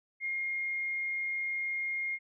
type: tone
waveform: sine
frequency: 2133 Hz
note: C7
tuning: 33 cents sharp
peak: -31 dBFS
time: 0.2-2.19 s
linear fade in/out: 50 ms
effects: none